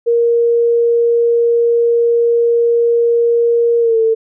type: tone with pitch glide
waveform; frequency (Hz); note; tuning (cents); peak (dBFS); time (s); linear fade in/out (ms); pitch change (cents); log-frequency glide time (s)
sine; 469.1 to 448.2; A#4 to A4; +11 to +32; -9; 0.06-4.15; 20; -79; 3.8-3.98
effects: none